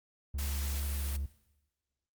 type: tone with vibrato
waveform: triangle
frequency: 70.1 Hz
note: C#2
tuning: 20 cents sharp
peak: -31 dBFS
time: 0.34-1.26 s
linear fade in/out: 5 ms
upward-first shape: sine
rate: 2.2 Hz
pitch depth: 10 cents each way
type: noise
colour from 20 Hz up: white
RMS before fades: -42 dBFS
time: 0.38-1.17 s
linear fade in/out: 10 ms
effects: noise-tail reverb RT60 1.0 s tail -17 dB re dry + Opus 48 kbps